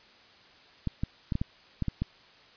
clicks, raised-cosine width 5 ms, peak -16 dBFS, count 8, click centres 0.873 / 1.035 / 1.322 / 1.354 / 1.415 / 1.823 / 1.883 / 2.02 s, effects white hiss -56 dBFS RMS until 2.56 s + resampled to 11025 Hz

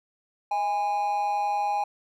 triangle tone with amplitude modulation, 821 Hz, G#5, 20 cents flat, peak -19 dBFS, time 0.51-1.84 s, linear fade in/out 5 ms, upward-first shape sine, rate 188 Hz, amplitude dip 55%, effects none

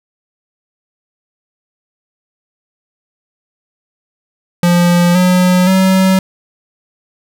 square tone with pitch steps, 174.61 / 181.71 / 189.1 Hz, F3 / F#3 / F#3, 0 / -31 / +38 cents, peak -8 dBFS, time 4.63-6.19 s, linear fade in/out 2 ms, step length 520 ms, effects none

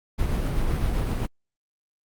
brown noise with tremolo, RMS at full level -23 dBFS, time 0.18-1.27 s, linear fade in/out 20 ms, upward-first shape sine, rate 7.8 Hz, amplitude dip 25%, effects Opus 48 kbps

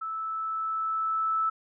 sine tone with level ramp, 1312 Hz, E6, 9 cents flat, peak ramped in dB -31 to -23 dBFS, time 0.01-1.5 s, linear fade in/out 10 ms, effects none

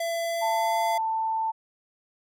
square tone with pitch glide, 672 to 681.8 Hz, E5 to F5, +33 to -42 cents, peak -27 dBFS, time 0-0.98 s, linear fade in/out 5 ms, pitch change +25 cents, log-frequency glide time 0.23-0.79 s
sine tone, 889 Hz, A5, 18 cents sharp, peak -24 dBFS, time 0.41-1.52 s, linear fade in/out 20 ms
effects none

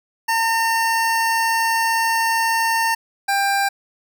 25% pulse tone pair in turn, 909 / 794 Hz, A#5 / G5, -44 / +22 cents, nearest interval major second, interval 234 cents, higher first, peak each -13 dBFS, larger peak neither, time 0.28-2.95 / 3.28-3.69 s, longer first, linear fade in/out 10 ms, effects none

